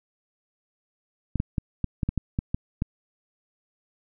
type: clicks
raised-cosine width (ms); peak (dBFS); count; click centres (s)
5; -12; 10; 1.357 / 1.401 / 1.582 / 1.843 / 2.032 / 2.09 / 2.177 / 2.389 / 2.545 / 2.821
effects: none